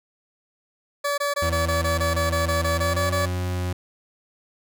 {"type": "tone bursts", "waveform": "20% pulse", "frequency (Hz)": 573, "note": "D5", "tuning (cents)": -43, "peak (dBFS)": -17, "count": 14, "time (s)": [1.04, 3.26], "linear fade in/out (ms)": 10, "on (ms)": 140, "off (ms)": 20}
{"type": "tone with pitch glide", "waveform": "40% pulse", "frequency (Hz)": [83.2, 90.21], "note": ["E2", "F#2"], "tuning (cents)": [17, -43], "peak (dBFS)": -23, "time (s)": [1.42, 3.73], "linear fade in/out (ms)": 5, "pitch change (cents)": 140, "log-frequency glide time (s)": [2.73, 3.11]}
{"effects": []}